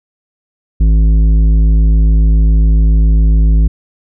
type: tone with tanh clipping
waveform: sine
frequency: 53.6 Hz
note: A1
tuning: 45 cents flat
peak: -7 dBFS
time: 0.8-3.68 s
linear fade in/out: 10 ms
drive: 10 dB
effects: none